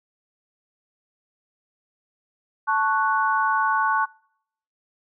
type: chord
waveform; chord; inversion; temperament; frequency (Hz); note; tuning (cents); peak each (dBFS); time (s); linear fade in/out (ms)
sine; F# minor; first; equal; 880 / 1108.7 / 1480; A5 / C#6 / F#6; 0 / 0 / 0; -23 / -22 / -24; 2.67-4.06; 20
effects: noise-tail reverb RT60 0.7 s tail -26 dB re dry